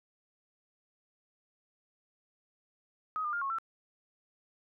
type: tone with pitch steps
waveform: sine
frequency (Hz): 1261 / 1205 / 1406 / 1095 / 1340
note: D#6 / D6 / F6 / C#6 / E6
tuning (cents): +23 / +44 / +11 / -22 / +28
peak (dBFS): -31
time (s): 3.16-3.585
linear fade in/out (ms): 0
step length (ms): 85
effects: none